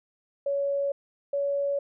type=tone pair in turn; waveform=sine; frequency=561 / 563.6 Hz; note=C#5 / C#5; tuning=+21 / +29 cents; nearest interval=unison; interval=8 cents; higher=second; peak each=-24 dBFS; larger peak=neither; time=0.46-0.92 / 1.33-1.79 s; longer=neither; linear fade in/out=5 ms; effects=none